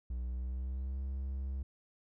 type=tone with pitch glide; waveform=triangle; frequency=61.3 to 66.85 Hz; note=B1 to C2; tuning=-12 to +38 cents; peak=-33 dBFS; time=0.1-1.63 s; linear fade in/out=5 ms; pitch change=+150 cents; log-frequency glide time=0.23-1.01 s; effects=none